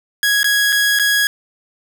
sawtooth tone with dropouts, 1661.2 Hz, G#6, in tune, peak -9 dBFS, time 0.23-1.27 s, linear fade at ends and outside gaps 1 ms, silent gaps 0.431-0.443 / 0.723-0.726 / 0.989-0.996 s, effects 7-bit

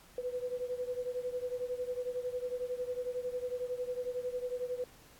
sine beating tone pair, 493.7 / 504.7 Hz, B4 / B4, -1 / +38 cents, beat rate 11 Hz, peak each -36 / -39 dBFS, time 0.18-4.84 s, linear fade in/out 2 ms, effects pink hiss -59 dBFS RMS until 5.19 s + AAC 64 kbps

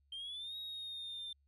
sine exponential two-way sweep, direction up then down, 3136 to 3795 to 3573 Hz, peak -40 dBFS, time 0.12-1.33 s, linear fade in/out 5 ms, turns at 0.57 s, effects tanh soft clip ceiling -40 dBFS + added 70 Hz sine -70 dBFS peak until 1.47 s

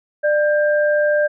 sine tone pair together, 595.6 / 1590 Hz, D5 / G6, +24 / +24 cents, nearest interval octave + perfect fourth, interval 1700 cents, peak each -14 / -21 dBFS, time 0.23-1.28 s, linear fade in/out 20 ms, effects none

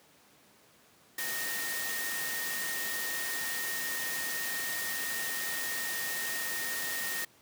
sine tone in noise, 1850 Hz, A#6, 14 cents flat, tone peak -36 dBFS, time 1.18-7.25 s, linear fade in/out 5 ms, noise white, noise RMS -36 dBFS, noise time 1.18-7.25 s, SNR -3 dB, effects pink hiss -61 dBFS RMS until 7.41 s + high-pass 150 Hz 12 dB/octave

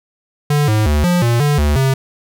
square tone with pitch steps, 146.8 / 107.5 / 74.3 / 176.7 / 118.1 / 146.4 / 73.7 / 133.8 Hz, D3 / A2 / D2 / F3 / A#2 / D3 / D2 / C3, 0 / -40 / +21 / +21 / +23 / -5 / +7 / +39 cents, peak -12 dBFS, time 0.5-1.94 s, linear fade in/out 5 ms, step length 180 ms, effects none

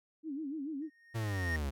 sine tone with vibrato, 293.7 Hz, D4, in tune, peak -36 dBFS, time 0.23-0.9 s, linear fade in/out 50 ms, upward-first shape sine, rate 6.9 Hz, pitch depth 160 cents each way
triangle tone with exponential growth, 1851 Hz, A#6, 13 cents flat, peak -30 dBFS, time 0.82-1.56 s, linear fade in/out 1 ms, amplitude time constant 160 ms
45% pulse linear sweep, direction down, 116.4 to 65.41 Hz, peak -33 dBFS, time 1.14-1.71 s, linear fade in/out 20 ms
effects none

